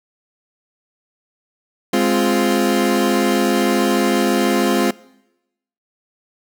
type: chord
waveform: 30% pulse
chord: F minor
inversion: first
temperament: equal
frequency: 207.7 / 261.6 / 349.2 Hz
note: Ab3 / C4 / F4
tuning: 0 / 0 / 0 cents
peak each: -16 dBFS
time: 1.93-4.91 s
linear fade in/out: 5 ms
effects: noise-tail reverb RT60 0.9 s tail -22 dB re dry